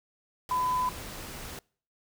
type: tone in noise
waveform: sine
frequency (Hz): 1005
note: B5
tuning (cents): +30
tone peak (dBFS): -25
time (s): 0.51-0.89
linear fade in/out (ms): 2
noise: pink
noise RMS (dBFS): -41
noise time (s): 0.49-1.59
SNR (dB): +13
effects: noise-tail reverb RT60 0.5 s tail -26 dB re dry